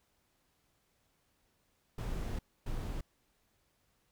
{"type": "noise bursts at uneven times", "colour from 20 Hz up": "brown", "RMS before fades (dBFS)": -37, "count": 2, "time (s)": [[1.98, 2.39], [2.66, 3.01]], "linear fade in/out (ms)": 5, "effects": ["pink hiss -75 dBFS RMS until 4.11 s"]}